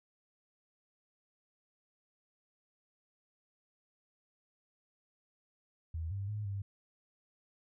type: tone with pitch steps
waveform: sine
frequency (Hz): 81.3 / 98.8 / 105.4 / 99.3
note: E2 / G2 / G#2 / G2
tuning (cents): -23 / +14 / +26 / +23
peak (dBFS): -35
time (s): 5.94-6.62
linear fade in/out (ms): 5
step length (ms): 170
effects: none